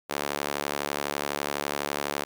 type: tone with high-pass filter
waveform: sawtooth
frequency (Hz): 72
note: D2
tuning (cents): -34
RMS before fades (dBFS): -31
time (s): 0.09-2.25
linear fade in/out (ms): 20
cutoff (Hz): 470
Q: 0.73
effects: none